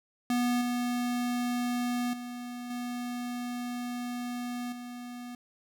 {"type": "tone with level steps", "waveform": "square", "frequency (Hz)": 244.1, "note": "B3", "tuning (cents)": -20, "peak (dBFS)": [-26, -29, -38, -34, -40], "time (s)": [0.3, 5.35], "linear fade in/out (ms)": 2, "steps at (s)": [0.61, 2.13, 2.7, 4.72], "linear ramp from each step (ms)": 5, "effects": []}